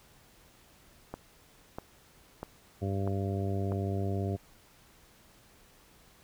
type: click train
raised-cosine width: 1 ms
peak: -23 dBFS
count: 5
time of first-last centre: 1.14-3.721 s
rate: 1.55 Hz
type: harmonic tone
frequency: 98 Hz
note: G2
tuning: in tune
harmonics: 1 / 2 / 3 / 4 / 5 / 6 / 7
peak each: -31 / -37 / -40 / -38 / -45 / -44 / -42 dBFS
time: 2.81-4.37 s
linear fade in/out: 20 ms
effects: pink hiss -60 dBFS RMS until 6.23 s